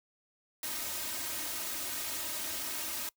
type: noise with comb filter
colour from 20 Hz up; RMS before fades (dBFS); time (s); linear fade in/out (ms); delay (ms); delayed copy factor
white; -37; 0.63-3.09; 2; 3.2; +1
effects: noise-tail reverb RT60 0.1 s tail -23 dB re dry + high-pass 60 Hz 12 dB/octave